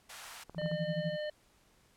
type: high-pass noise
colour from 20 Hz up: pink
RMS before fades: -48 dBFS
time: 0.09-0.44 s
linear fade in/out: 10 ms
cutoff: 750 Hz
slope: 24 dB/octave
type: clicks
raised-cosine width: 1 ms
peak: -34 dBFS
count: 6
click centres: 0.496 / 0.547 / 0.582 / 0.616 / 0.66 / 0.715 s
type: tone with tremolo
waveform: sine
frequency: 165.5 Hz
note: E3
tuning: 7 cents sharp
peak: -30 dBFS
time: 0.55-1.17 s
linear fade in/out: 50 ms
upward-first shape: sine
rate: 12 Hz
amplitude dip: 100%
type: harmonic tone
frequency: 604 Hz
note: D5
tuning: 48 cents sharp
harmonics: 1 / 3 / 5 / 7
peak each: -35 / -45 / -49 / -52 dBFS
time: 0.58-1.3 s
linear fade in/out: 5 ms
effects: pink hiss -67 dBFS RMS until 1.96 s + low-pass 12000 Hz 12 dB/octave

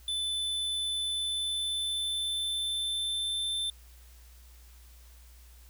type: tone with pitch glide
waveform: square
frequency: 3511 to 3554 Hz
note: A7 to A7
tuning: -4 to +17 cents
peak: -30 dBFS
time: 0.08-3.7 s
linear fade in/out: 2 ms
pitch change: +21 cents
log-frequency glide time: 1.05-3.52 s
effects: added 60 Hz sine -51 dBFS peak until 5.69 s + white hiss -60 dBFS RMS until 5.69 s

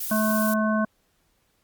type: noise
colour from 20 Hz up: violet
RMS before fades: -30 dBFS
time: 0-0.54 s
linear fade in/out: 5 ms
type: harmonic tone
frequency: 216.1 Hz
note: A3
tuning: 31 cents flat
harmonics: 1 / 3 / 5 / 7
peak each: -22 / -27 / -29 / -30 dBFS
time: 0.11-0.85 s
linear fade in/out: 5 ms
effects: pink hiss -68 dBFS RMS until 1.63 s + Opus 48 kbps

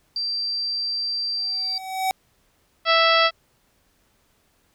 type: tone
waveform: sine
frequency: 4699 Hz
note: D8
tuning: in tune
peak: -23 dBFS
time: 0.16-1.78 s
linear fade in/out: 2 ms
type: tone with exponential growth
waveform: square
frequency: 758 Hz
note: F#5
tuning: 42 cents sharp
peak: -19 dBFS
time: 1.37-2.11 s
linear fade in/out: 0 ms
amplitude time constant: 160 ms
type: harmonic tone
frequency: 659.3 Hz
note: E5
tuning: in tune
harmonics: 1 / 2 / 3 / 4 / 5 / 6 / 7 / 8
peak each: -21 / -19 / -23 / -25 / -23 / -30 / -26 / -31 dBFS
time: 2.85-3.31 s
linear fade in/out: 50 ms
effects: pink hiss -64 dBFS RMS until 4.74 s

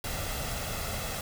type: noise with comb filter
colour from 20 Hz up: pink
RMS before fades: -34 dBFS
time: 0.04-1.21 s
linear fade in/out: 2 ms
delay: 1.5 ms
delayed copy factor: +0.55
effects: none

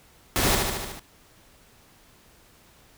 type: noise with echo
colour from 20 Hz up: pink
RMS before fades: -23 dBFS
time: 0.36-0.55 s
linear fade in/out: 0 ms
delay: 74 ms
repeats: 6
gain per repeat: -3 dB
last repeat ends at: 0.994 s
effects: pink hiss -56 dBFS RMS until 2.97 s

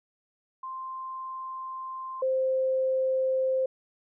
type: tone pair in turn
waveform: sine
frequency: 1046.5 / 523.2 Hz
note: C6 / C5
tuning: 0 / 0 cents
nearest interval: octave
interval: 1200 cents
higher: first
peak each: -34 / -23 dBFS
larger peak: second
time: 0.63-2.22 / 2.22-3.66 s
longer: first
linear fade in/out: 5 ms
effects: none

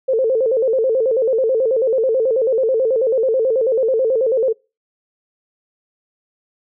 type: tone with vibrato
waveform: sine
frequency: 484.4 Hz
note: B4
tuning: 34 cents flat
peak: -13 dBFS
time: 0.08-4.53 s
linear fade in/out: 10 ms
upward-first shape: square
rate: 9.2 Hz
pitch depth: 140 cents each way
effects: noise-tail reverb RT60 0.3 s tail -26 dB re dry

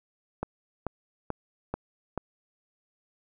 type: click train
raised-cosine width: 1 ms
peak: -16 dBFS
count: 5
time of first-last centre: 0.43-2.177 s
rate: 2.29 Hz
effects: none

